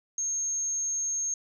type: tone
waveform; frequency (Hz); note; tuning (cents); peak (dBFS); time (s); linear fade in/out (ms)
sine; 6450; G8; +48; -27; 0.18-1.34; 2
effects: none